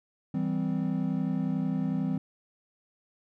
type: tone cluster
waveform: triangle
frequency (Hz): 164.3 / 195.3 / 257.9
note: E3 / G3 / C4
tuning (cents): -5 / -6 / -25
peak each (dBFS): -29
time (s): 0.34-2.18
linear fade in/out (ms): 5
effects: none